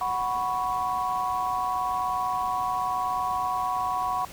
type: chord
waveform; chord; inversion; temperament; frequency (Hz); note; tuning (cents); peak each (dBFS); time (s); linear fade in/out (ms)
sine; F# suspended fourth; none; equal; 740 / 987.8 / 1108.7; F#5 / B5 / C#6; 0 / 0 / 0; -29; 0.01-4.25; 2
effects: pink hiss -44 dBFS RMS until 4.32 s